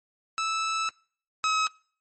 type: tone pair in turn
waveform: sawtooth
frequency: 1312 / 1279.8 Hz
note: E6 / D#6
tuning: -9 / +48 cents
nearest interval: unison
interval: 43 cents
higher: first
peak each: -22 / -19 dBFS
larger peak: second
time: 0.38-0.89 / 1.44-1.67 s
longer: first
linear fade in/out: 0 ms
effects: noise-tail reverb RT60 0.5 s tail -26 dB re dry + MP3 32 kbps